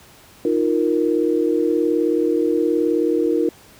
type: chord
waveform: sine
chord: Eb suspended second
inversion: none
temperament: just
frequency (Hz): 311.1 / 350 / 466.7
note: Eb4 / F4 / Bb4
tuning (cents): 0 / +4 / +2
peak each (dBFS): -20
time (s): 0.45-3.49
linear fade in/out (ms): 2
effects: pink hiss -47 dBFS RMS until 3.79 s + high-pass 60 Hz 12 dB/octave